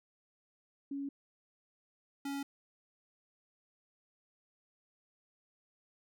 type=tone pair in turn; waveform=sine / square; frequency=279 / 279 Hz; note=C#4 / C#4; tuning=+11 / +11 cents; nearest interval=unison; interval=0 cents; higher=neither; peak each=-36 / -37 dBFS; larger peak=first; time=0.91-1.09 / 2.25-2.43 s; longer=neither; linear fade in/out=5 ms; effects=none